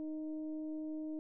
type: tone with frequency modulation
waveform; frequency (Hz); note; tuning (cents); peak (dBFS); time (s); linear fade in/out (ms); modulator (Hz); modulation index
sine; 309.6; D#4; -9; -38; 0-1.19; 0; 312; 0.44
effects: none